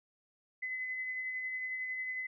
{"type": "tone with tremolo", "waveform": "sine", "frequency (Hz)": 2026, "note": "B6", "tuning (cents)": 44, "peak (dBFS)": -34, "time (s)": [0.62, 2.27], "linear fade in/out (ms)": 10, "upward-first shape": "sine", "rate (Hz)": 11, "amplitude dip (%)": 30, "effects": []}